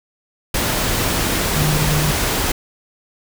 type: tone in noise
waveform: sine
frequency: 150.8 Hz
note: D3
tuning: 46 cents sharp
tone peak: -17 dBFS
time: 1.56-2.11 s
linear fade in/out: 5 ms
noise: pink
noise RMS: -19 dBFS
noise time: 0.54-2.52 s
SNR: -1 dB
effects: none